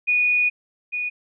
sine tone pair in turn, 2464 / 2464 Hz, D#7 / D#7, -17 / -17 cents, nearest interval unison, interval 0 cents, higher neither, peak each -16 / -23 dBFS, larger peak first, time 0.07-0.5 / 0.92-1.1 s, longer first, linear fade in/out 20 ms, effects none

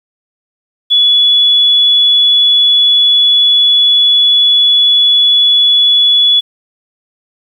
sine tone, 3411 Hz, G#7, 46 cents sharp, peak -5 dBFS, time 0.9-6.41 s, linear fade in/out 20 ms, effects 7-bit

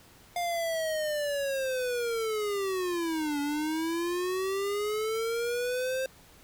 square linear two-way sweep, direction down then up, 706 to 285 to 529 Hz, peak -29 dBFS, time 0.36-6.06 s, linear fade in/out 2 ms, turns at 3.4 s, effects pink hiss -56 dBFS RMS until 6.43 s

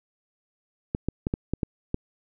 clicks, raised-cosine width 3 ms, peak -12 dBFS, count 7, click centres 0.949 / 1.086 / 1.269 / 1.339 / 1.536 / 1.632 / 1.944 s, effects none

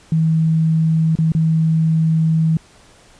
sine tone with dropouts, 160.6 Hz, E3, 45 cents flat, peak -12 dBFS, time 0.12-2.57 s, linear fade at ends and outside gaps 2 ms, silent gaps 1.154-1.187 / 1.32-1.349 s, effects pink hiss -48 dBFS RMS until 3.19 s + resampled to 22050 Hz

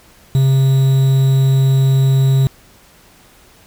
triangle tone with quantisation, 134 Hz, C3, 42 cents sharp, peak -7 dBFS, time 0.35-2.47 s, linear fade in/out 0 ms, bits 5, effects pink hiss -47 dBFS RMS until 3.66 s

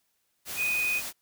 sine tone in noise, 2489 Hz, D#7, in tune, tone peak -25 dBFS, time 0.56-1.02 s, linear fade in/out 50 ms, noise white, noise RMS -36 dBFS, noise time 0.45-1.13 s, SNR +8 dB, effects white hiss -74 dBFS RMS until 1.21 s

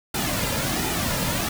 pink noise with flanger, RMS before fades -25 dBFS, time 0.14-1.49 s, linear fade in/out 5 ms, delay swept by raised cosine 1.8 to 2.71 ms, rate 1.4 Hz, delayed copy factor -0.6, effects none

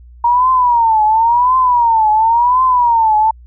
sine tone with vibrato, 939 Hz, A#5, 12 cents sharp, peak -8 dBFS, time 0.24-3.31 s, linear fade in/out 5 ms, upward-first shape triangle, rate 0.94 Hz, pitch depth 180 cents each way, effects added 60 Hz sine -36 dBFS peak until 3.46 s

